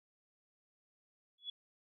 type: tone with exponential growth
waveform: sine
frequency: 3390 Hz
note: G#7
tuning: 35 cents sharp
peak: -36 dBFS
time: 1.38-1.5 s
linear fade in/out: 5 ms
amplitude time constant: 25 ms
effects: none